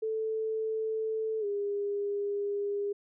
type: tone with pitch glide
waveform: sine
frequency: 440 to 405.8 Hz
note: A4 to G#4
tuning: 0 to -40 cents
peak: -29 dBFS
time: 0.02-2.93 s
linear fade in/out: 10 ms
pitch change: -140 cents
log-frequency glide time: 1.4-1.45 s
effects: none